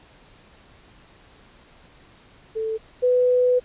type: tone pair in turn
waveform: sine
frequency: 441.8 / 498.1 Hz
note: A4 / B4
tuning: +7 / +15 cents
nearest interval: major second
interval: 208 cents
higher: second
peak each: -23 / -15 dBFS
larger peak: second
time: 2.55-2.78 / 3.02-3.6 s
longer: second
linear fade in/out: 20 ms
effects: pink hiss -52 dBFS RMS until 3.64 s + resampled to 8000 Hz